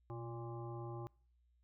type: harmonic tone with a mistuned harmonic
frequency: 116.54 Hz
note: A#2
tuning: in tune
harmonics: 1 / 3 / 5 / 7 / 9 / 10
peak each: -45 / -48 / -56 / -53 / -56 / -61 dBFS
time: 0.1-1.07 s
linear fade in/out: 0 ms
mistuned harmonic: 1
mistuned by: +81 cents
effects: noise-tail reverb RT60 0.5 s tail -25 dB re dry + added 60 Hz sine -70 dBFS peak until 1.63 s